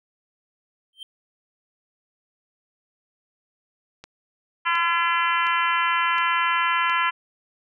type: tone with exponential growth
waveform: triangle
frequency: 3136 Hz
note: G7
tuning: in tune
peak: -29 dBFS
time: 0.93-1.03 s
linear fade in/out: 2 ms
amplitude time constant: 20 ms
type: click train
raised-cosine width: 0.2 ms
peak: -23 dBFS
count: 5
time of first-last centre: 4.04-6.897 s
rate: 1.4 Hz
type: harmonic tone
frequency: 339.7 Hz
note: F4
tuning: 48 cents flat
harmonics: 3 / 4 / 5 / 6 / 7 / 8 / 9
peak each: -23 / -25 / -27 / -29 / -30 / -31 / -32 dBFS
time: 4.65-7.11 s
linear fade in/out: 20 ms
effects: none